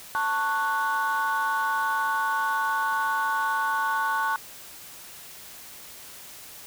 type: chord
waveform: sine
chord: F# minor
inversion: first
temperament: just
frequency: 888 / 1110 / 1480 Hz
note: A5 / C#6 / F#6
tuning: +16 / +2 / 0 cents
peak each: -26 dBFS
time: 0.15-4.36 s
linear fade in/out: 0 ms
effects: tanh soft clip ceiling -18 dBFS + white hiss -44 dBFS RMS until 6.66 s